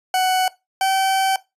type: tone pair in turn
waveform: 40% pulse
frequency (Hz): 745 / 769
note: F#5 / G5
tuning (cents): +12 / -33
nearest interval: minor second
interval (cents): 55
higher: second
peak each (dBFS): -15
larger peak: neither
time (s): 0.14-0.48 / 0.81-1.36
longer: second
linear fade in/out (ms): 2
effects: noise-tail reverb RT60 0.2 s tail -18 dB re dry + resampled to 32000 Hz